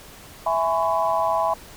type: chord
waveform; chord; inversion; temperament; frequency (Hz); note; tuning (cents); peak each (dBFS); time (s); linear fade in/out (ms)
sine; C# minor seventh; first; equal with one note detuned; 659.3 / 830.6 / 1007.9 / 1108.7; E5 / G#5 / B5 / C#6; 0 / 0 / +35 / 0; -23 / -25 / -23 / -29; 0.46-1.54; 5
effects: pink hiss -44 dBFS RMS until 1.76 s